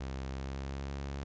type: tone with pitch glide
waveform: sawtooth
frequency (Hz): 66.5 to 69.28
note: C2 to C#2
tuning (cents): +29 to 0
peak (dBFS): -33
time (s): 0-1.24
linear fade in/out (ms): 10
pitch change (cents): +71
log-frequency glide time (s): 0.28-0.96
effects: resampled to 16000 Hz